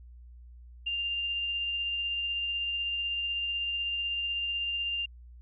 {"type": "tone with tremolo", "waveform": "sine", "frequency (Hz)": 2794, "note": "F7", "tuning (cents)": 0, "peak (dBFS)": -28, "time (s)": [0.86, 5.06], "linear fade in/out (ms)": 10, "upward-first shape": "triangle", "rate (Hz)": 16, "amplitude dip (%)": 25, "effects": ["added 60 Hz sine -47 dBFS peak until 5.41 s"]}